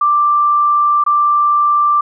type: tone with dropouts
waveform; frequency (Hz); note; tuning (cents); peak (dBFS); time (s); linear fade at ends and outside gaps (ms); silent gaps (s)
sine; 1178; D6; +5; -9; 0.01-2.01; 5; 1.039-1.063
effects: none